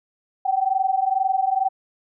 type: tone pair together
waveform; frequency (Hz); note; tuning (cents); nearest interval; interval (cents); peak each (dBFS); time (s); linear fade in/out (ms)
sine; 756 / 778.2; F#5 / G5; +37 / -13; minor second; 50; -21; 0.45-1.69; 10
effects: none